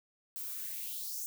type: noise with high-pass filter sweep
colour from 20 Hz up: violet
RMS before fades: -40 dBFS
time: 0.36-1.26 s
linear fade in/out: 0 ms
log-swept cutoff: 800 to 7000 Hz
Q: 2.9
effects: none